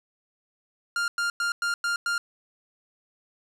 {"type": "tone bursts", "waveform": "45% pulse", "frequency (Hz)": 1400, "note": "F6", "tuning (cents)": 4, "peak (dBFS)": -24, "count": 6, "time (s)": [0.96, 2.18], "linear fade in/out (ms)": 2, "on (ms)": 120, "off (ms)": 100, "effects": ["low-pass 9000 Hz 12 dB/octave", "10-bit"]}